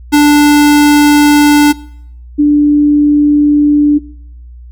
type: tone pair in turn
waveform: square / sine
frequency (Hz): 293.7 / 293.7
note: D4 / D4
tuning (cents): 0 / 0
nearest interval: unison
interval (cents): 0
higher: neither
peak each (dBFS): -4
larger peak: neither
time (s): 0.12-1.73 / 2.38-3.99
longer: neither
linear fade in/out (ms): 20
effects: noise-tail reverb RT60 0.7 s tail -22 dB re dry + added 60 Hz sine -29 dBFS peak until 4.71 s